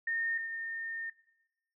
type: tone pair in turn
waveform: sine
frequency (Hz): 1831 / 1822.3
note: A#6 / A#6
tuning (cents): -32 / -40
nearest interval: unison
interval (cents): 8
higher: first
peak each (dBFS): -30 / -35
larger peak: first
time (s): 0.07-0.38 / 0.38-1.1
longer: second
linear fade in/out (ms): 5
effects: noise-tail reverb RT60 0.9 s tail -17 dB re dry